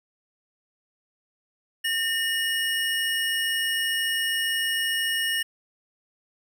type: tone pair together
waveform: square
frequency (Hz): 1817 / 2894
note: A#6 / F#7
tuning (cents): -45 / -39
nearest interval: minor sixth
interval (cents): 806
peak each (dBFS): -27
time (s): 1.84-5.43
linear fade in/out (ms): 10
effects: none